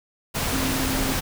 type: tone in noise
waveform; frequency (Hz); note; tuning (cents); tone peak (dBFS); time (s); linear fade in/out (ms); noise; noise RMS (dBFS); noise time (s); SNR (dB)
sine; 264.2; C4; +17; -27; 0.51-1.16; 20; pink; -25; 0.34-1.21; -5
effects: none